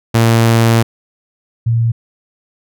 sawtooth / sine tone pair in turn, 114.8 / 115.6 Hz, A#2 / A#2, -26 / -14 cents, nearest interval unison, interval 12 cents, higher second, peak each -4 / -10 dBFS, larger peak first, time 0.14-0.83 / 1.66-1.92 s, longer first, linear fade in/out 10 ms, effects none

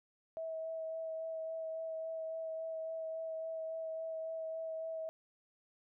sine tone with vibrato, 646 Hz, E5, 35 cents flat, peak -38 dBFS, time 0.37-5.09 s, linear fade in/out 0 ms, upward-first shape sine, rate 3.6 Hz, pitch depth 12 cents each way, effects none

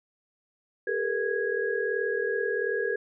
sine tone cluster, 399 / 441.8 / 480.1 / 1655 Hz, G4 / A4 / B4 / G#6, +31 / +7 / -49 / -6 cents, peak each -31 dBFS, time 0.87-2.96 s, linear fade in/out 5 ms, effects none

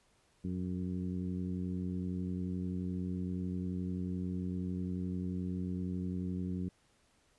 harmonic tone with a mistuned harmonic, 91.2 Hz, F#2, 24 cents flat, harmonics 1 / 2 / 3 / 4 / 5, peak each -40 / -36 / -42 / -48 / -55 dBFS, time 0.44-6.69 s, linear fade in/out 5 ms, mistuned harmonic 5, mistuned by -16 cents, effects pink hiss -70 dBFS RMS until 7.38 s + resampled to 24000 Hz

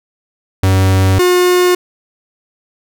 45% pulse tone pair in turn, 95 / 359.7 Hz, F#2 / F#4, +46 / -49 cents, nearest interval octave + major seventh, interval 2305 cents, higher second, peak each -8 dBFS, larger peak neither, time 0.63-1.19 / 1.19-1.75 s, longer neither, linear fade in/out 5 ms, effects none

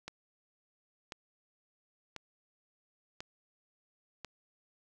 click train, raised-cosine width 0.2 ms, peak -24 dBFS, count 5, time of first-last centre 0.08-4.247 s, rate 0.96 Hz, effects none

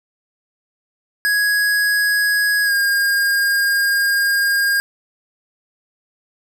square tone with pitch glide, 1664 to 1617.6 Hz, G#6 to G#6, +3 to -46 cents, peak -15 dBFS, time 1.25-4.8 s, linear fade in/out 0 ms, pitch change -49 cents, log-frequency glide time 2.64-2.73 s, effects none

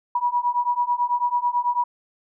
sine beating tone pair, 965 / 974.1 Hz, B5 / B5, -40 / -24 cents, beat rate 9.1 Hz, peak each -23 / -22 dBFS, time 0.15-1.84 s, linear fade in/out 5 ms, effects none

